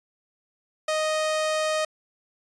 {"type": "tone", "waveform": "sawtooth", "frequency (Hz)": 622.3, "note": "D#5", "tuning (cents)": 0, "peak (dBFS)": -19, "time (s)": [0.88, 1.85], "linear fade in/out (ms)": 5, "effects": ["resampled to 22050 Hz"]}